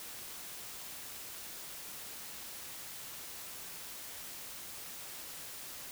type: silence
effects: white hiss -46 dBFS RMS until 5.91 s